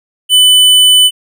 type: tone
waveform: square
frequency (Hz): 3000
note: F#7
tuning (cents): +23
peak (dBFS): -4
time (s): 0.29-1.11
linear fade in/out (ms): 50
effects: none